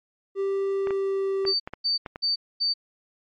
triangle tone with pitch glide, 392 to 388.6 Hz, G4 to G4, 0 to -15 cents, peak -21 dBFS, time 0.35-1.54 s, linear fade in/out 50 ms, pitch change -15 cents, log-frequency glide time 0.71-1.4 s
clicks, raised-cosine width 0.5 ms, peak -19 dBFS, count 7, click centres 0.872 / 0.907 / 1.452 / 1.675 / 1.736 / 2.062 / 2.159 s
sine tone bursts, 4588 Hz, D8, 41 cents flat, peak -21 dBFS, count 4, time 1.46-2.74 s, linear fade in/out 20 ms, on 140 ms, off 240 ms
effects MP3 48 kbps

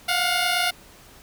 10% pulse tone pair together, 702 / 730.6 Hz, F5 / F#5, +9 / -22 cents, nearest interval minor second, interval 69 cents, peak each -14 / -16 dBFS, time 0.08-0.71 s, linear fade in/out 10 ms, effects pink hiss -49 dBFS RMS until 1.22 s

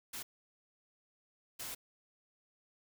white noise bursts at uneven times, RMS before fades -43 dBFS, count 2, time 0.13-0.23 / 1.59-1.75 s, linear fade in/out 10 ms, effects none

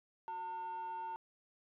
sine tone with frequency modulation, 904 Hz, A5, 47 cents sharp, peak -38 dBFS, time 0.28-1.16 s, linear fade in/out 0 ms, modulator 536 Hz, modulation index 0.27, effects tanh soft clip ceiling -37 dBFS

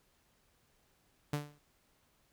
sawtooth tone with exponential decay, 146.83 Hz, D3, in tune, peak -27 dBFS, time 1.33-1.59 s, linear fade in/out 5 ms, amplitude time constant 56 ms, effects pink hiss -72 dBFS RMS until 2.32 s

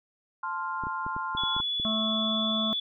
sine chord, F major, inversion first, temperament equal, 880 / 1046.5 / 1396.9 Hz, A5 / C6 / F6, 0 / 0 / 0 cents, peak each -36 / -32 / -35 dBFS, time 0.43-1.61 s, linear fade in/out 5 ms
clicks, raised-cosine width 3 ms, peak -26 dBFS, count 9, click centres 0.837 / 0.869 / 1.065 / 1.165 / 1.35 / 1.436 / 1.565 / 1.601 / 1.799 s
sine tone with pitch glide, 3410 to 3450 Hz, G#7 to A7, +45 to -35 cents, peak -27 dBFS, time 1.37-2.8 s, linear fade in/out 5 ms, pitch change +20 cents, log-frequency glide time 1.47-2.59 s
harmonic tone, 218.9 Hz, A3, 9 cents flat, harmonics 1 / 3 / 5 / 6, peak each -29 / -35 / -37 / -41 dBFS, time 1.85-2.73 s, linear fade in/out 0 ms
effects none

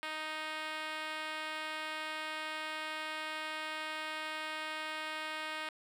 5% pulse tone with band-pass filter, 311.1 Hz, D#4, in tune, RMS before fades -40 dBFS, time 0.03-5.69 s, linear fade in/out 0 ms, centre 1500 Hz, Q 0.51, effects 10-bit

